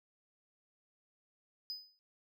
triangle tone with exponential decay, 5000 Hz, D#8, 8 cents sharp, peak -35 dBFS, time 1.7-1.99 s, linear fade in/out 0 ms, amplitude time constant 61 ms, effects none

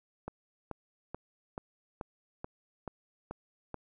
click train, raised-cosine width 1 ms, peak -24 dBFS, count 9, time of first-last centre 0.28-3.743 s, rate 2.31 Hz, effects none

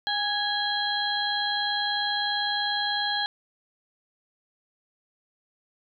harmonic tone with a mistuned harmonic, 817 Hz, G#5, 29 cents flat, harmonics 1 / 2 / 4 / 5, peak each -30 / -30 / -30 / -30 dBFS, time 0.07-3.26 s, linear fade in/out 0 ms, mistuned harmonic 2, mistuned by +32 cents, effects none

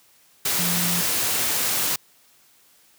sine tone in noise, 174.61 Hz, F3, in tune, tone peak -26 dBFS, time 0.59-1.01 s, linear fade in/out 5 ms, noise white, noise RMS -23 dBFS, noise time 0.45-1.96 s, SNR -6 dB, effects white hiss -57 dBFS RMS until 2.98 s + high-pass 80 Hz 12 dB/octave

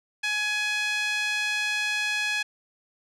5% pulse tone with band-pass filter, 840 Hz, G#5, 19 cents sharp, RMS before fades -27 dBFS, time 0.23-2.43 s, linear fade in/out 10 ms, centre 2100 Hz, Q 2.3, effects none

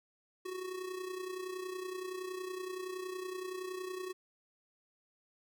square tone with amplitude modulation, 370 Hz, F#4, in tune, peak -37 dBFS, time 0.45-4.13 s, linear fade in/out 10 ms, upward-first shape sine, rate 30.7 Hz, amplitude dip 60%, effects none

